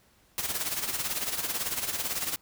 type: noise with tremolo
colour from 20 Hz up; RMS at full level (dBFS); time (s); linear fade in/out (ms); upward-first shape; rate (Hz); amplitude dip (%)
white; -29; 0.38-2.36; 0; sine; 18; 65
effects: pink hiss -63 dBFS RMS until 2.41 s